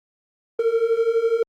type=beating tone pair; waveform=triangle; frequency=449.4 / 461.4 Hz; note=A4 / A#4; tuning=+37 / -18 cents; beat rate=12 Hz; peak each=-20 / -17 dBFS; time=0.59-1.43 s; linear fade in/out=5 ms; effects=Opus 32 kbps